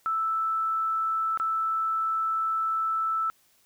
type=tone with dropouts; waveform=sine; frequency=1318.5 Hz; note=E6; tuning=in tune; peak=-24 dBFS; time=0.06-3.3 s; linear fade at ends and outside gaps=0 ms; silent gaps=1.374-1.399 s; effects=white hiss -64 dBFS RMS until 3.65 s